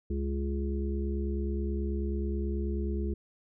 harmonic tone, 69.3 Hz, C#2, in tune, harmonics 1 / 3 / 5 / 6, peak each -30 / -36 / -37 / -41 dBFS, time 0.1-3.14 s, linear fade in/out 5 ms, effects none

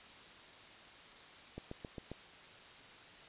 click train, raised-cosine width 2 ms, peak -30 dBFS, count 5, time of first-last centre 1.58-2.116 s, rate 7.46 Hz, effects white hiss -55 dBFS RMS until 3.28 s + resampled to 8000 Hz

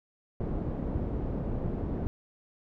pink low-pass noise, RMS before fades -32 dBFS, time 0.4-2.07 s, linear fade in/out 0 ms, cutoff 440 Hz, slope 12 dB/octave, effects none

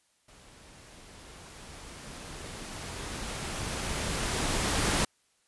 pink noise with level ramp, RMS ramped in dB -55 to -26 dBFS, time 0.28-5.05 s, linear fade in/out 5 ms, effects white hiss -70 dBFS RMS until 5.47 s + resampled to 24000 Hz

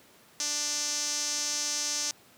sawtooth tone with band-pass filter, 294.8 Hz, D4, 7 cents sharp, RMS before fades -31 dBFS, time 0.4-2.11 s, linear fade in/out 0 ms, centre 6000 Hz, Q 4.3, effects pink hiss -57 dBFS RMS until 2.37 s + high-pass 150 Hz 12 dB/octave

